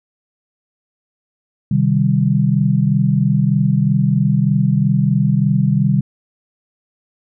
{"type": "chord", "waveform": "sine", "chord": "C minor", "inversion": "none", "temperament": "equal with one note detuned", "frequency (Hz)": [130.81, 153.95, 196], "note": ["C3", "Eb3", "G3"], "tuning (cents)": [0, -18, 0], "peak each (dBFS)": -16, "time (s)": [1.71, 6.01], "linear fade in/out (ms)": 5, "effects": []}